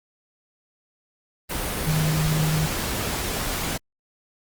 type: tone in noise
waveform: sine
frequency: 155.56 Hz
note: D#3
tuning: in tune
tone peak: -20 dBFS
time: 1.86-2.67 s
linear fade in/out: 20 ms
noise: pink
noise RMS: -27 dBFS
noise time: 1.49-3.78 s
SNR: +4 dB
effects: Opus 32 kbps